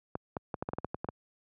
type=clicks; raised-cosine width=1 ms; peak=-19 dBFS; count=11; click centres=0.154 / 0.368 / 0.542 / 0.625 / 0.689 / 0.734 / 0.785 / 0.846 / 0.945 / 1.045 / 1.088 s; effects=high-pass 80 Hz 12 dB/octave